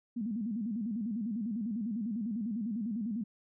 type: tone with vibrato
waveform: sine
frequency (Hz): 220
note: A3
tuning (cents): 0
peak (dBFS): -32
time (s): 0.16-3.24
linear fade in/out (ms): 10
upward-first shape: square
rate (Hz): 10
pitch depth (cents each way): 140
effects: none